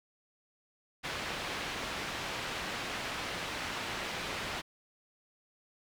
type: low-pass noise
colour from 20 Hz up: white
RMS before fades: -38 dBFS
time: 1.03-4.62 s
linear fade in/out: 20 ms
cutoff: 2900 Hz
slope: 12 dB/octave
effects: none